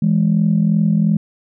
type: tone pair together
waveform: sine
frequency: 164.85 / 207.7 Hz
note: E3 / G#3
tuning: 0 / 0 cents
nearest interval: major third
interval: 400 cents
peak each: -14 dBFS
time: 0.02-1.17 s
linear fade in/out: 5 ms
effects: tanh soft clip ceiling -5 dBFS